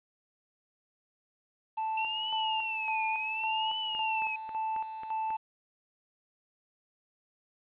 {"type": "tone with tremolo", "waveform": "triangle", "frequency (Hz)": 880, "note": "A5", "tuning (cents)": 0, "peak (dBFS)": -28, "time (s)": [1.77, 5.37], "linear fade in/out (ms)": 10, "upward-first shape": "square", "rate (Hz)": 1.8, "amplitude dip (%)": 60}
{"type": "tone with vibrato", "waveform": "sine", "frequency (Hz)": 2693, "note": "E7", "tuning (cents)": 36, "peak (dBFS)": -32, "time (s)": [1.97, 4.36], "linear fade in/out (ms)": 5, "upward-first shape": "triangle", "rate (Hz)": 0.69, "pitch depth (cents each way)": 190}
{"type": "click train", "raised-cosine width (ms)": 0.5, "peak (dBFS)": -31, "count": 6, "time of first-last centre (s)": [3.95, 5.305], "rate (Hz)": 3.69}
{"effects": ["resampled to 8000 Hz", "10-bit"]}